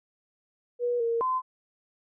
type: tone with pitch steps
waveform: sine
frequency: 484.2 / 463.4 / 1028 Hz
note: B4 / A#4 / C6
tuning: -34 / -10 / -31 cents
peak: -24 dBFS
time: 0.79-1.42 s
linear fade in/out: 50 ms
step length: 210 ms
effects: none